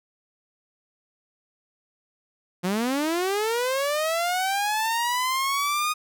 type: linear sweep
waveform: sawtooth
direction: up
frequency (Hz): 172.8 to 1242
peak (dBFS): -19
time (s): 2.63-5.94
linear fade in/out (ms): 20
effects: none